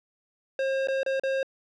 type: tone with dropouts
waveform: square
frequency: 536 Hz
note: C5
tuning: 42 cents sharp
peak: -25 dBFS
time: 0.59-1.43 s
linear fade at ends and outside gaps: 2 ms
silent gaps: 0.873-0.884 / 1.032-1.062 / 1.197-1.235 s
effects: low-pass 3000 Hz 12 dB/octave